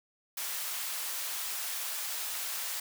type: high-pass noise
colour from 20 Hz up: white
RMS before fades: -36 dBFS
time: 0.37-2.8 s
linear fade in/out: 5 ms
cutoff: 770 Hz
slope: 12 dB/octave
effects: none